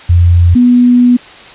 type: tone pair in turn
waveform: sine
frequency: 86.7 / 245.2 Hz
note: F2 / B3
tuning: -12 / -12 cents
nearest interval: octave + tritone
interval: 1800 cents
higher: second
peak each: -3 dBFS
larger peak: neither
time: 0.09-0.55 / 0.55-1.17 s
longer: second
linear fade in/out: 10 ms
effects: white hiss -33 dBFS RMS until 1.54 s + resampled to 8000 Hz